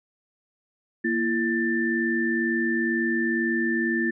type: tone cluster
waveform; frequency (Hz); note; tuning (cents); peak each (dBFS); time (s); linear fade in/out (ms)
sine; 234.8 / 336.9 / 1776; A#3 / E4 / A6; +13 / +38 / +16; -26; 1.04-4.11; 10
effects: none